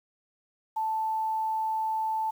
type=tone with quantisation; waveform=sine; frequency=880 Hz; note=A5; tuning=in tune; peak=-26 dBFS; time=0.76-2.31 s; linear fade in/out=10 ms; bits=9; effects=none